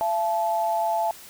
sine tone pair together, 678.4 / 868 Hz, E5 / A5, +50 / -24 cents, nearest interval major third, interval 426 cents, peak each -24 dBFS, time 0.01-1.11 s, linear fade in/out 0 ms, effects white hiss -45 dBFS RMS until 1.29 s

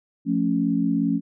sine chord, F augmented, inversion none, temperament equal, 174.61 / 220 / 277.2 Hz, F3 / A3 / C#4, 0 / 0 / 0 cents, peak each -25 / -24 / -22 dBFS, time 0.25-1.21 s, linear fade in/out 50 ms, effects none

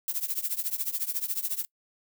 violet noise with tremolo, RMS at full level -27 dBFS, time 0.08-1.65 s, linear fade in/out 0 ms, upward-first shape triangle, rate 14 Hz, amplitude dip 95%, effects noise-tail reverb RT60 0.1 s tail -24 dB re dry

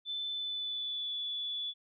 sine tone with pitch glide, 3520 to 3442 Hz, A7 to A7, 0 to -39 cents, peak -34 dBFS, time 0.05-1.74 s, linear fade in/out 50 ms, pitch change -39 cents, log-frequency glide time 0.31-1.17 s, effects none

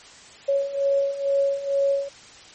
sine beating tone pair, 554 / 556.2 Hz, C#5 / C#5, -1 / +6 cents, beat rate 2.2 Hz, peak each -25 / -21 dBFS, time 0.48-2.09 s, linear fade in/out 10 ms, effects white hiss -46 dBFS RMS until 2.54 s + MP3 32 kbps

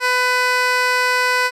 15% pulse tone with band-pass filter, 500 Hz, B4, 21 cents sharp, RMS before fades -17 dBFS, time 0-1.51 s, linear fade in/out 50 ms, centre 2400 Hz, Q 0.53, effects none

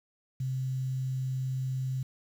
sine tone with quantisation, 130.81 Hz, C3, in tune, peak -29 dBFS, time 0.4-2.03 s, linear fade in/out 5 ms, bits 9, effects none

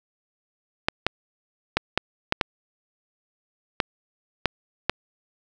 clicks, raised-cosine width 0.3 ms, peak -3 dBFS, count 9, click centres 0.885 / 1.066 / 1.77 / 1.976 / 2.324 / 2.412 / 3.802 / 4.457 / 4.896 s, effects none

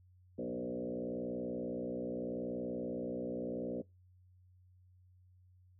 sine tone with frequency modulation, 380 Hz, F#4, 46 cents sharp, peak -36 dBFS, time 0.38-3.82 s, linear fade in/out 10 ms, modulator 60.8 Hz, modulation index 3.1, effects noise-tail reverb RT60 0.2 s tail -20 dB re dry + added 91 Hz sine -61 dBFS peak until 5.79 s

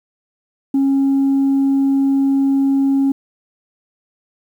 sine tone, 273.4 Hz, C#4, 24 cents flat, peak -10 dBFS, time 0.74-3.12 s, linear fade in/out 5 ms, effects tanh soft clip ceiling -10 dBFS + 8-bit

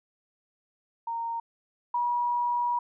sine tone pair in turn, 925 / 964 Hz, A#5 / B5, -14 / -42 cents, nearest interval minor second, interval 72 cents, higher second, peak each -29 / -24 dBFS, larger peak second, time 1.07-1.4 / 1.94-2.79 s, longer second, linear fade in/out 5 ms, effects none

